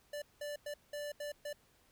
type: tone bursts at uneven times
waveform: square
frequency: 586 Hz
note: D5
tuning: 4 cents flat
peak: -40 dBFS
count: 6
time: 0.13-0.22 / 0.41-0.56 / 0.66-0.74 / 0.93-1.12 / 1.2-1.32 / 1.45-1.53 s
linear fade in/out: 5 ms
effects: pink hiss -69 dBFS RMS until 1.91 s